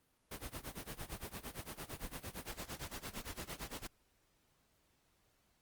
pink noise with tremolo, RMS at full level -43 dBFS, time 0.31-3.87 s, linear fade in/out 5 ms, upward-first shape sine, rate 8.8 Hz, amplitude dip 90%, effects pink hiss -75 dBFS RMS until 5.61 s + Opus 32 kbps

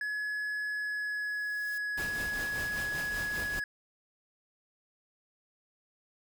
triangle tone with pitch glide, 1695 to 1679.4 Hz, G#6 to G#6, +35 to +19 cents, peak -30 dBFS, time 0.01-3.64 s, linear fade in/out 2 ms, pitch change -16 cents, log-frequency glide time 0.68-2.03 s
blue noise with exponential growth, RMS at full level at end -48 dBFS, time 0.81-1.78 s, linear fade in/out 2 ms, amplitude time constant 210 ms
pink noise with tremolo, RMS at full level -39 dBFS, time 1.97-3.6 s, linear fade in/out 10 ms, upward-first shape triangle, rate 5.1 Hz, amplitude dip 55%
effects none

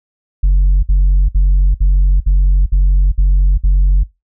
sine tone bursts, 46.25 Hz, F#1, in tune, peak -4 dBFS, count 8, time 0.43-4.036 s, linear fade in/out 10 ms, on 400 ms, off 58 ms, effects noise-tail reverb RT60 0.2 s tail -21 dB re dry + tanh soft clip ceiling -6 dBFS

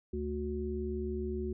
harmonic tone, 73.4 Hz, D2, in tune, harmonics 1 / 3 / 5, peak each -37 / -39 / -36 dBFS, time 0.13-1.53 s, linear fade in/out 5 ms, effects none

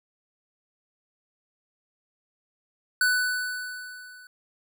square tone with level ramp, 1493 Hz, F#6, 15 cents sharp, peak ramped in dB -19 to -47 dBFS, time 3.01-4.27 s, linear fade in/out 2 ms, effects none

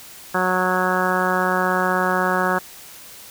harmonic tone, 183.7 Hz, F#3, 12 cents flat, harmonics 1 / 2 / 3 / 4 / 5 / 6 / 7 / 8 / 9, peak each -26 / -26 / -26 / -26 / -26 / -26 / -26 / -26 / -26 dBFS, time 0.34-2.59 s, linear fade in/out 10 ms, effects white hiss -41 dBFS RMS until 3.3 s

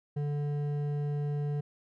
triangle tone with hard clipping, 145.9 Hz, D3, 11 cents flat, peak -31 dBFS, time 0.16-1.61 s, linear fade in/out 10 ms, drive 12 dB, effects none

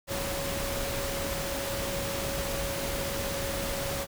sine tone in noise, 554.4 Hz, C#5, in tune, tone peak -35 dBFS, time 0.07-4.07 s, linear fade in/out 50 ms, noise pink, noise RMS -33 dBFS, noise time 0.07-4.07 s, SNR -5 dB, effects none

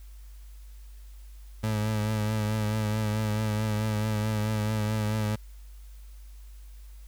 30% pulse tone with vibrato, 107.4 Hz, A2, 41 cents flat, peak -23 dBFS, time 1.63-5.36 s, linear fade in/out 10 ms, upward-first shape triangle, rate 4.6 Hz, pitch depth 42 cents each way, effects added 50 Hz sine -43 dBFS peak until 7.07 s + white hiss -61 dBFS RMS until 7.07 s

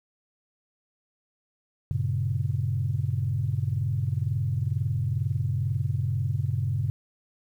sine chord, G diminished, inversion none, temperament equal with one note detuned, 96.26 / 116.54 / 138.59 Hz, G2 / Bb2 / Db3, -31 / 0 / 0 cents, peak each -28 dBFS, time 1.91-6.9 s, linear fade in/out 0 ms, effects tanh soft clip ceiling -14 dBFS + 10-bit

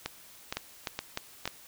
two click trains, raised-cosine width 0.2 ms, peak -15 / -14 dBFS, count 4 / 4, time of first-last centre 0.06-1.455 / 0.57-1.476 s, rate 2.15 / 3.31 Hz, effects white hiss -53 dBFS RMS until 1.67 s

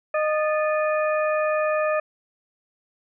harmonic tone with a mistuned harmonic, 615 Hz, D#5, 20 cents flat, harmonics 1 / 2 / 3 / 4, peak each -21 / -27 / -31 / -33 dBFS, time 0.14-2 s, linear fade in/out 5 ms, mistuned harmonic 3, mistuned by -87 cents, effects none

